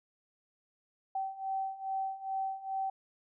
sine beating tone pair, 770 / 772.4 Hz, G5 / G5, -31 / -26 cents, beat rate 2.4 Hz, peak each -38 / -35 dBFS, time 1.15-2.9 s, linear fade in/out 5 ms, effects none

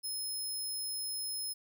15% pulse tone, 5160 Hz, E8, 38 cents flat, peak -30 dBFS, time 0.03-1.54 s, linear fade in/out 20 ms, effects none

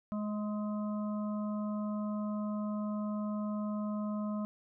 harmonic tone with a mistuned harmonic, 210.2 Hz, G#3, 21 cents sharp, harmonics 1 / 3 / 5 / 6, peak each -33 / -43 / -47 / -49 dBFS, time 0.12-4.45 s, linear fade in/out 0 ms, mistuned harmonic 5, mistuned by -19 cents, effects none

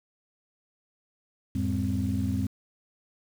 sine tone cluster, 85.7 / 105.8 / 201.9 / 261.2 Hz, F2 / G#2 / G#3 / C4, -32 / +33 / -49 / -3 cents, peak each -30 dBFS, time 1.55-2.47 s, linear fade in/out 5 ms, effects tanh soft clip ceiling -17 dBFS + 8-bit

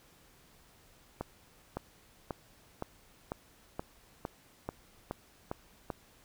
accelerating click train, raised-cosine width 1 ms, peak -21 dBFS, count 11, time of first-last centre 1.21-5.902 s, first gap 560 ms, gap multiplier 0.96, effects pink hiss -62 dBFS RMS until 6.24 s

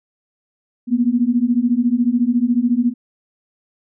sine beating tone pair, 233.5 / 247.5 Hz, A#3 / B3, +3 / +4 cents, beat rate 14 Hz, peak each -17 / -16 dBFS, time 0.87-2.94 s, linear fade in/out 50 ms, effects none

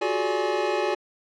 square tone cluster, 358.1 / 378.6 / 425.3 / 579 / 836 Hz, F4 / F#4 / G#4 / D5 / G#5, +43 / +40 / +41 / -25 / +11 cents, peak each -30 dBFS, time 0.01-0.95 s, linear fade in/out 10 ms, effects low-pass 4000 Hz 12 dB/octave

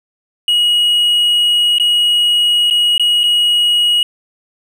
triangle tone with dropouts, 2900 Hz, F#7, 35 cents flat, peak -8 dBFS, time 0.48-4.03 s, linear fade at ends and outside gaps 2 ms, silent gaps 1.784-1.798 / 2.701-2.708 / 2.98-2.996 / 3.234-3.238 s, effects none

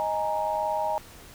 sine chord, D# suspended fourth, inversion none, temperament equal, 622.3 / 830.6 / 932.3 Hz, D#5 / G#5 / A#5, 0 / 0 / 0 cents, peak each -29 dBFS, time 0-0.98 s, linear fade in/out 0 ms, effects pink hiss -48 dBFS RMS until 1.34 s

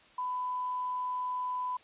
sine tone with quantisation, 1000 Hz, B5, 21 cents sharp, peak -31 dBFS, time 0.18-1.77 s, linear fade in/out 5 ms, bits 10, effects white hiss -59 dBFS RMS until 1.83 s + resampled to 8000 Hz

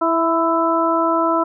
harmonic tone with a mistuned harmonic, 329.6 Hz, E4, in tune, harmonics 1 / 2 / 3 / 4, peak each -20 / -20 / -20 / -20 dBFS, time 0.01-1.44 s, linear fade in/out 10 ms, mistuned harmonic 3, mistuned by +22 cents, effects none

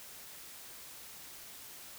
silence, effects white hiss -50 dBFS RMS until 1.98 s

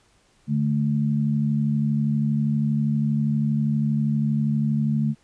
sine tone pair together, 145.4 / 217.9 Hz, D3 / A3, -17 / -17 cents, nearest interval perfect fifth, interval 700 cents, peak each -22 dBFS, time 0.47-5.15 s, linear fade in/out 50 ms, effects pink hiss -61 dBFS RMS until 5.23 s + resampled to 22050 Hz

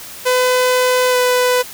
sawtooth tone with pitch glide, 504 to 498.5 Hz, B4 to B4, +35 to +16 cents, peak -8 dBFS, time 0.25-1.63 s, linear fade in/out 20 ms, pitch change -19 cents, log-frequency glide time 1.1-1.16 s, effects white hiss -33 dBFS RMS until 1.73 s

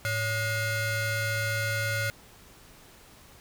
30% pulse ring-modulated tone, 669 Hz, E5, 25 cents sharp, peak -21 dBFS, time 0.05-2.1 s, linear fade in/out 0 ms, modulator 777 Hz, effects pink hiss -53 dBFS RMS until 3.4 s

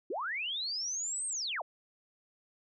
sine linear two-way sweep, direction up then down, 293.8 to 8600 to 496.3 Hz, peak -33 dBFS, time 0.1-1.62 s, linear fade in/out 5 ms, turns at 1.27 s, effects none

